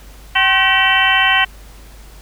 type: harmonic tone with a mistuned harmonic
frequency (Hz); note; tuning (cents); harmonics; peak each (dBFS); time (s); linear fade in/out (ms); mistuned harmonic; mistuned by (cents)
383.2; G4; -39; 2 / 3 / 4 / 5 / 6 / 7 / 8; -19 / -20 / -18 / -16 / -22 / -18 / -17; 0.35-1.45; 10; 3; -120
effects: added 50 Hz sine -37 dBFS peak until 2.21 s + pink hiss -44 dBFS RMS until 2.21 s